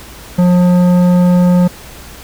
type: tone with tanh clipping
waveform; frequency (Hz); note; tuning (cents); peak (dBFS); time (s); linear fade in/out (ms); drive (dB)
triangle; 178.5; F3; +38; -8; 0.38-1.68; 10; 16
effects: added 61 Hz sine -39 dBFS peak until 2.23 s + pink hiss -34 dBFS RMS until 2.23 s